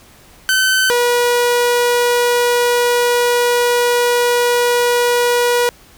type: tone pair in turn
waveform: sawtooth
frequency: 1528 / 483.7 Hz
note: G6 / B4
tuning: -45 / -36 cents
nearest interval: octave + minor sixth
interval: 1991 cents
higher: first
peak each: -8 dBFS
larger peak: neither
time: 0.49-0.9 / 0.9-5.69 s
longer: second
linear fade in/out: 0 ms
effects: pink hiss -45 dBFS RMS until 5.97 s